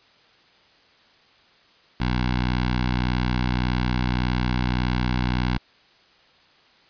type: tone with notch filter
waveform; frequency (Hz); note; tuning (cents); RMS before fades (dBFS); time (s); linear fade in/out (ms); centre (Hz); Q
10% pulse; 61.74; B1; 0; -23; 2-5.58; 5; 430; 0.9
effects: white hiss -56 dBFS RMS until 6.89 s + resampled to 11025 Hz